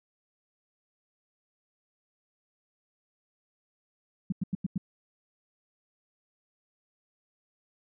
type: tone bursts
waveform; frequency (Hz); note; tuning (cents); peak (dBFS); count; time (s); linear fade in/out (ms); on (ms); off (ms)
sine; 186.9; F#3; +18; -25; 5; 4.3-4.779; 5; 23; 91
effects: none